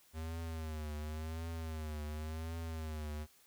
square tone with vibrato, 78.8 Hz, D#2, 23 cents sharp, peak -40 dBFS, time 0.13-3.27 s, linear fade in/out 50 ms, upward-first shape triangle, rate 0.92 Hz, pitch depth 94 cents each way, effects white hiss -66 dBFS RMS until 3.46 s

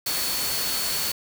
sine tone in noise, 4425 Hz, C#8, 4 cents flat, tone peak -30 dBFS, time 0.06-1.12 s, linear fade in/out 5 ms, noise white, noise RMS -27 dBFS, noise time 0.06-1.12 s, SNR -6 dB, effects none

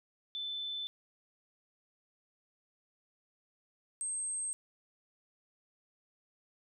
sine tone pair in turn, 3520 / 8372 Hz, A7 / C9, 0 / 0 cents, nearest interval octave + minor third, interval 1500 cents, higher second, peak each -36 / -34 dBFS, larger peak second, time 0.35-0.87 / 4.01-4.53 s, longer neither, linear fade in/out 0 ms, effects none

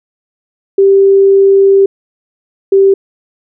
sine tone pair in turn, 392 / 390.3 Hz, G4 / G4, 0 / -8 cents, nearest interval unison, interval 8 cents, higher first, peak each -3 dBFS, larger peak neither, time 0.78-1.86 / 2.72-2.94 s, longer first, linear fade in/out 5 ms, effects none

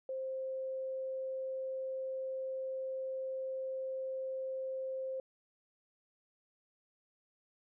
sine tone, 526 Hz, C5, 9 cents sharp, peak -36 dBFS, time 0.09-5.2 s, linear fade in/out 2 ms, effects none

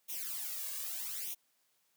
blue noise with flanger, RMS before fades -40 dBFS, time 0.08-1.35 s, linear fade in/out 20 ms, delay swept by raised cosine 0.32 to 1.82 ms, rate 0.8 Hz, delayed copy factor +0.9, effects white hiss -75 dBFS RMS until 1.96 s + high-pass 150 Hz 12 dB/octave

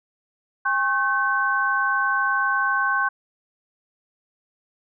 sine tone cluster, 809 / 1085 / 1533 Hz, G#5 / C#6 / G6, -46 / -37 / -39 cents, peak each -29 / -23 / -21 dBFS, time 0.65-3.09 s, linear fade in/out 10 ms, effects none

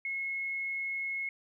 sine tone, 2174 Hz, C#7, 34 cents flat, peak -32 dBFS, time 0.05-1.29 s, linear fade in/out 2 ms, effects 12-bit

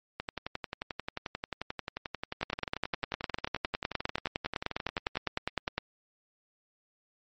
two click trains, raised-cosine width 0.3 ms, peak -18 / -13 dBFS, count 57 / 34, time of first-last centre 0.2-5.156 / 2.43-5.78 s, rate 11.3 / 9.85 Hz, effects MP3 32 kbps

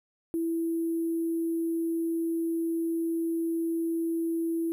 sine tone with sample-and-hold, 331.1 Hz, E4, 8 cents sharp, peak -26 dBFS, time 0.34-4.72 s, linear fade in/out 0 ms, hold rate 11025 Hz, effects none

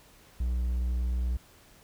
triangle tone, 61.2 Hz, B1, 15 cents flat, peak -24 dBFS, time 0.4-1.37 s, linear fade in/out 5 ms, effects pink hiss -57 dBFS RMS until 1.83 s

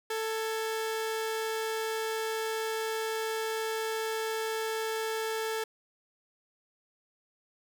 sawtooth tone pair together, 442.8 / 1667 Hz, A4 / G#6, +11 / +6 cents, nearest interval octave + major seventh, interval 2295 cents, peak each -27 / -38 dBFS, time 0.1-5.64 s, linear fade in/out 5 ms, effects none

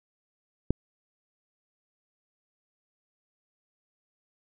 click, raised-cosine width 3 ms, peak -10 dBFS, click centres 0.706 s, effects none

